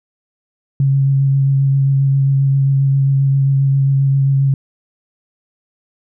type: tone with vibrato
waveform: sine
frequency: 136.9 Hz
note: C#3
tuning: 21 cents flat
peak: -10 dBFS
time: 0.8-4.54 s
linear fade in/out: 2 ms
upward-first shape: sine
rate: 7.5 Hz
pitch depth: 14 cents each way
effects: none